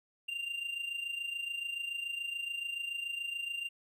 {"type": "tone with amplitude modulation", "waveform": "triangle", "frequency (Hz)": 2785, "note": "F7", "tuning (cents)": -5, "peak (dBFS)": -31, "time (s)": [0.28, 3.69], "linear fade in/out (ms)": 10, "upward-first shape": "sine", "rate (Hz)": 27, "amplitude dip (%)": 65, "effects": []}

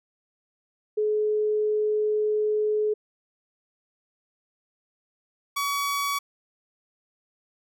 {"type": "tone pair in turn", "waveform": ["sine", "sawtooth"], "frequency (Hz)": [425.3, 1132.5], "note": ["G#4", "C#6"], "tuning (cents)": [41, 37], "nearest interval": "octave + perfect fourth", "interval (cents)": 1696, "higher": "second", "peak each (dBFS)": -21, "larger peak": "neither", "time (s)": [[0.97, 2.94], [5.56, 6.19]], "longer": "first", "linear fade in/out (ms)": 10, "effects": []}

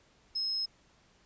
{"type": "tone", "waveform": "sine", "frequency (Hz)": 5160, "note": "E8", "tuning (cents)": -38, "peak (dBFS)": -30, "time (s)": [0.35, 0.66], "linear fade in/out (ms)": 10, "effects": ["pink hiss -65 dBFS RMS until 1.25 s", "resampled to 16000 Hz"]}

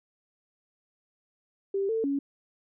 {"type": "tone with pitch steps", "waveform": "sine", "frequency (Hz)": [393.1, 448.1, 279.6], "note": ["G4", "A4", "C#4"], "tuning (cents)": [5, 32, 15], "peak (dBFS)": -25, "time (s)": [1.74, 2.19], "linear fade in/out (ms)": 5, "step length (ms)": 150, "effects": []}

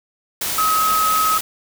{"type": "tone in noise", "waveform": "sine", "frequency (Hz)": 1275, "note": "D#6", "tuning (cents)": 42, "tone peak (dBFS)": -15, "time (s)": [0.58, 1.38], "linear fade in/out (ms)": 5, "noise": "white", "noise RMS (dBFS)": -23, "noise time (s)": [0.41, 1.41], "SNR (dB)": 5, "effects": []}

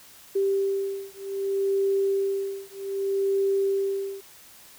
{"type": "beating tone pair", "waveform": "sine", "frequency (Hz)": [392, 392.64], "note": ["G4", "G4"], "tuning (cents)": [0, 3], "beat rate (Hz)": 0.64, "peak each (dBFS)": -26, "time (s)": [0.35, 4.21], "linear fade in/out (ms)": 10, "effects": ["white hiss -50 dBFS RMS until 4.78 s"]}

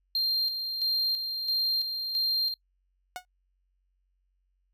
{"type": "tone with tremolo", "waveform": "triangle", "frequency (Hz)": 4186, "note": "C8", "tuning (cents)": 0, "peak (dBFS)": -23, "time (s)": [0.15, 2.54], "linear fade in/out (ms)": 2, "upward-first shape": "square", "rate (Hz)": 1.5, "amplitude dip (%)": 50}
{"type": "tone with exponential decay", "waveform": "sawtooth", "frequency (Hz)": 730, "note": "F#5", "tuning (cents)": -24, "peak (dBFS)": -27, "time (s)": [3.16, 3.25], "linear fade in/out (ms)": 0, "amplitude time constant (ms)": 19}
{"effects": ["noise-tail reverb RT60 0.1 s tail -24 dB re dry", "added 46 Hz sine -70 dBFS peak until 4.73 s"]}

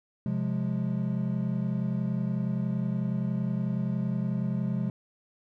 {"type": "chord", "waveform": "triangle", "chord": "F minor", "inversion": "second", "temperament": "equal with one note detuned", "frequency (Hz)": [130.81, 176.95, 207.7], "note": ["C3", "F3", "Ab3"], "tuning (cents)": [0, 23, 0], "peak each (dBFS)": -29, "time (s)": [0.26, 4.9], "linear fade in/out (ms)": 2, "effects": []}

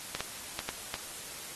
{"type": "clicks", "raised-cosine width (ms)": 0.2, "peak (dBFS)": -15, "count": 5, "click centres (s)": [0.15, 0.206, 0.591, 0.69, 0.941], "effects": ["white hiss -43 dBFS RMS until 1.55 s", "AAC 32 kbps"]}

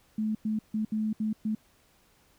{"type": "tone bursts at uneven times", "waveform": "sine", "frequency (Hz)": 216.2, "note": "A3", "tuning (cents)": -30, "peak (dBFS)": -26, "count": 6, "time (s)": [[0.18, 0.35], [0.45, 0.59], [0.74, 0.85], [0.92, 1.13], [1.2, 1.33], [1.45, 1.55]], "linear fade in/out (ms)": 5, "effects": ["pink hiss -64 dBFS RMS until 2.38 s"]}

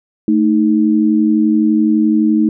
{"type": "tone pair together", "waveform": "sine", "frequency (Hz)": [220.7, 312.5], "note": ["A3", "D#4"], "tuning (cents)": [5, 8], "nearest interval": "tritone", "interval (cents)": 603, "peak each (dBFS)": -12, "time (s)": [0.28, 2.49], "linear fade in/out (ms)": 2, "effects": []}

